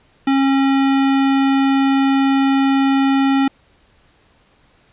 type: tone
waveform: square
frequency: 271.8 Hz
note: C#4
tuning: 34 cents flat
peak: -13 dBFS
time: 0.27-3.48 s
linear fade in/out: 5 ms
effects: pink hiss -55 dBFS RMS until 4.92 s + resampled to 8000 Hz